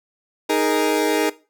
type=chord; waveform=30% pulse; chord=D# suspended fourth; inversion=none; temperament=equal; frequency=311.1 / 415.3 / 466.2 Hz; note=D#4 / G#4 / A#4; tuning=0 / 0 / 0 cents; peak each=-19 dBFS; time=0.49-1.3 s; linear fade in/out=10 ms; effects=noise-tail reverb RT60 0.3 s tail -18 dB re dry